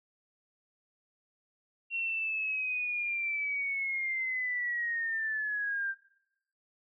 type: linear sweep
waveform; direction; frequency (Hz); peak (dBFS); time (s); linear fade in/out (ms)
sine; down; 2740 to 1570; -30; 1.9-5.95; 50
effects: noise-tail reverb RT60 0.9 s tail -25 dB re dry